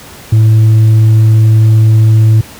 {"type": "tone with tanh clipping", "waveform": "triangle", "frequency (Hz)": 110, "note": "A2", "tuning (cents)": 0, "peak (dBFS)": -3, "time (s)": [0.32, 2.41], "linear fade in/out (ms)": 5, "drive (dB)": 7, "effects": ["pink hiss -32 dBFS RMS until 2.59 s", "high-pass 60 Hz 12 dB/octave"]}